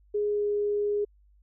sine tone with pitch glide, 415.3 to 412.7 Hz, G#4 to G#4, 0 to -11 cents, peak -24 dBFS, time 0.14-1.05 s, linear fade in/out 10 ms, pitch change -11 cents, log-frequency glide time 0.29-0.46 s, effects added 50 Hz sine -57 dBFS peak until 1.42 s

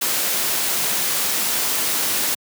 white noise, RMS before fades -21 dBFS, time 0.01-2.35 s, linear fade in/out 10 ms, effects high-pass 150 Hz 12 dB/octave

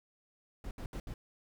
brown noise bursts at uneven times, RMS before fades -41 dBFS, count 4, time 0.64-0.71 / 0.78-0.86 / 0.93-1 / 1.07-1.14 s, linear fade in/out 2 ms, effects none

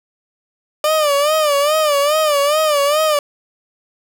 30% pulse tone with vibrato, 595 Hz, D5, 22 cents sharp, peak -10 dBFS, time 0.84-3.19 s, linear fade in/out 2 ms, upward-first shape sine, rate 2.4 Hz, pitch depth 100 cents each way, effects none

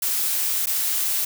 blue noise with dropouts, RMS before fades -23 dBFS, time 0.02-1.25 s, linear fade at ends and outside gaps 5 ms, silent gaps 0.659-0.669 s, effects none

